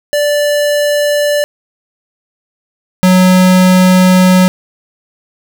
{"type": "tone pair in turn", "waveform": "square", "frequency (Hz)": [585, 184.26], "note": ["D5", "F#3"], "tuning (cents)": [-7, -7], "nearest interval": "octave + minor sixth", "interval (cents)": 2000, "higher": "first", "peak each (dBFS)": [-10, -5], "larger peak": "second", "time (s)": [[0.13, 1.44], [3.03, 4.48]], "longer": "second", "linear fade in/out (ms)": 0, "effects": []}